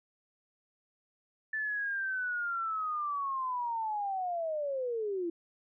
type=linear sweep; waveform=sine; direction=down; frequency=1760 to 329.6 Hz; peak=-31 dBFS; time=1.53-5.3 s; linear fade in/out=5 ms; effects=none